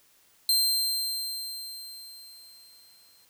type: tone with exponential decay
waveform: sawtooth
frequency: 4150 Hz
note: C8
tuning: 15 cents flat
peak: -17 dBFS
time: 0.49-3.25 s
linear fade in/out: 1 ms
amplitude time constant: 600 ms
effects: white hiss -62 dBFS RMS until 3.29 s